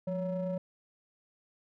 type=ring-modulated tone; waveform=triangle; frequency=191.2 Hz; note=G3; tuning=43 cents flat; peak=-26 dBFS; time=0.07-0.58 s; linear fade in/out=5 ms; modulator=368 Hz; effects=none